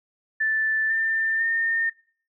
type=tone with pitch steps; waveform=sine; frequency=1760 / 1790.8 / 1822.1 Hz; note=A6 / A6 / A#6; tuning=0 / +30 / -40 cents; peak=-20 dBFS; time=0.4-1.9 s; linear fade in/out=10 ms; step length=500 ms; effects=noise-tail reverb RT60 0.5 s tail -22 dB re dry